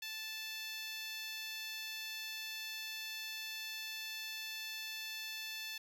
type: tone with high-pass filter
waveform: 10% pulse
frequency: 878 Hz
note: A5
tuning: 4 cents flat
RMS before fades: -44 dBFS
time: 0.02-5.78 s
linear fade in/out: 5 ms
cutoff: 2300 Hz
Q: 1.1
effects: none